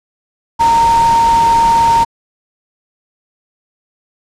sine tone in noise, 922 Hz, A#5, 19 cents flat, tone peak -7 dBFS, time 0.59-2.05 s, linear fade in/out 20 ms, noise pink, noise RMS -22 dBFS, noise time 0.59-2.05 s, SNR +12 dB, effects low-pass 8000 Hz 12 dB/octave

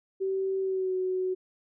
sine tone with pitch glide, 384 to 371.3 Hz, G4 to F#4, -36 to +6 cents, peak -26 dBFS, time 0.2-1.35 s, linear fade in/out 20 ms, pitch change -58 cents, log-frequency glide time 0.6-0.95 s, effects none

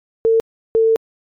sine tone pair in turn, 451 / 448.6 Hz, A4 / A4, +43 / +34 cents, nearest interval unison, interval 9 cents, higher first, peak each -10 dBFS, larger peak neither, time 0.25-0.4 / 0.75-0.96 s, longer second, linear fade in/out 0 ms, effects MP3 96 kbps

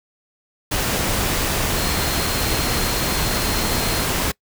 sine tone in noise, 4212 Hz, C8, 11 cents sharp, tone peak -30 dBFS, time 1.76-4.04 s, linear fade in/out 10 ms, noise pink, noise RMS -21 dBFS, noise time 0.71-4.32 s, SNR -12 dB, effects noise-tail reverb RT60 0.1 s tail -24 dB re dry

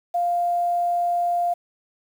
sine tone with quantisation, 698.5 Hz, F5, in tune, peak -19 dBFS, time 0.14-1.54 s, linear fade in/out 10 ms, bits 8, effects none

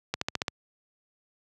accelerating click train, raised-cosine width 0.2 ms, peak -10 dBFS, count 6, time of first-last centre 0.14-0.482 s, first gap 74 ms, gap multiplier 0.96, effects high-pass 80 Hz 12 dB/octave

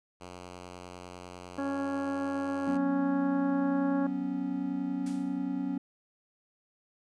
5% pulse tone, 90 Hz, F#2, 47 cents flat, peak -32 dBFS, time 0.2-2.78 s, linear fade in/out 20 ms
harmonic tone, 277.2 Hz, C#4, in tune, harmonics 1 / 2 / 3 / 4 / 5 / 6, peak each -31 / -37 / -41 / -43 / -45 / -47 dBFS, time 1.58-4.07 s, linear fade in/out 5 ms
triangle chord, F# suspended fourth, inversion none, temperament equal, 185 / 246.9 / 277.2 Hz, F#3 / B3 / C#4, 0 / 0 / 0 cents, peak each -35 / -34 / -30 dBFS, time 2.67-5.78 s, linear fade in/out 5 ms
white noise with exponential decay, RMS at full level -45 dBFS, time 5.06-5.45 s, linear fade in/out 5 ms, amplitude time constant 84 ms
effects resampled to 22050 Hz

